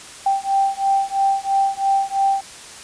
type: beating tone pair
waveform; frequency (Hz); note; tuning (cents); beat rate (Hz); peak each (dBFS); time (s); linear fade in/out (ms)
sine; 783 / 786; G5 / G5; -2 / +4; 3; -19; 0.26-2.41; 5
effects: white hiss -38 dBFS RMS until 2.83 s + resampled to 22050 Hz